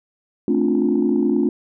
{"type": "chord", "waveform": "sine", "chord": "D minor seventh", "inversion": "second", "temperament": "just", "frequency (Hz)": [220.2, 264.3, 293.7, 352.4], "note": ["A3", "C4", "D4", "F4"], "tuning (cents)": [2, 18, 0, 16], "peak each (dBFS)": -20, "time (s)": [0.48, 1.49], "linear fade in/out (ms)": 2, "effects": ["tanh soft clip ceiling -8 dBFS"]}